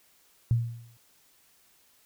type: tone with exponential decay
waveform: sine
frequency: 117 Hz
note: A#2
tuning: 7 cents sharp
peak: -18 dBFS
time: 0.51-0.97 s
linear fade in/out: 0 ms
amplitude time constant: 100 ms
effects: white hiss -63 dBFS RMS until 2.05 s

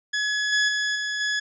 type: tone with level steps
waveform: sawtooth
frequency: 1693 Hz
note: G#6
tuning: 33 cents sharp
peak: -19 / -15 / -19 / -22 / -19 dBFS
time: 0.13-1.4 s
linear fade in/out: 10 ms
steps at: 0.52 / 0.68 / 0.95 / 1.2 s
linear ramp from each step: 10 ms
effects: resampled to 16000 Hz

